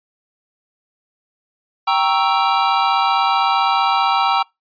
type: chord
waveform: square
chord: G diminished seventh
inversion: none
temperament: equal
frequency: 784 / 932.3 / 1108.7 / 1318.5 Hz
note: G5 / Bb5 / Db6 / Fb6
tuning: 0 / 0 / 0 / 0 cents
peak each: -19 / -20 / -23 / -20 dBFS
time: 1.87-4.43 s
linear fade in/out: 10 ms
effects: noise-tail reverb RT60 0.2 s tail -26 dB re dry + resampled to 11025 Hz